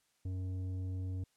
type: tone with tanh clipping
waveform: sine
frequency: 92.8 Hz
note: F#2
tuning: 6 cents sharp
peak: -37 dBFS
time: 0.25-1.24 s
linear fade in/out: 5 ms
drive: 9 dB
effects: white hiss -75 dBFS RMS until 1.36 s + low-pass 10000 Hz 12 dB/octave